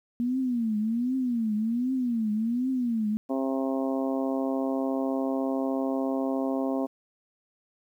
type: tone with vibrato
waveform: sine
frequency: 235.3 Hz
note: A#3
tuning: 16 cents sharp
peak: -24 dBFS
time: 0.2-3.17 s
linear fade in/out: 0 ms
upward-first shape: triangle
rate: 1.3 Hz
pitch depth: 210 cents each way
type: harmonic tone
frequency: 133.8 Hz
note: C3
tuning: 39 cents sharp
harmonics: 2 / 3 / 4 / 5 / 6 / 7 / 8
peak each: -27 / -35 / -33 / -34 / -41 / -42 / -43 dBFS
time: 3.29-6.87 s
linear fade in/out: 20 ms
effects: 10-bit